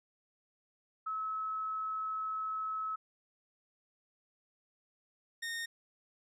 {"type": "tone pair in turn", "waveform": ["sine", "sawtooth"], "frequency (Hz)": [1293, 1842.4], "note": ["E6", "A#6"], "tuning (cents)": [-34, -21], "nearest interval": "tritone", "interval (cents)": 613, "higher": "second", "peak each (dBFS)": [-34, -33], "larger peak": "second", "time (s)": [[1.06, 2.96], [5.42, 5.66]], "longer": "first", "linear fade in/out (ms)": 10, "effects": ["low-pass 11000 Hz 12 dB/octave"]}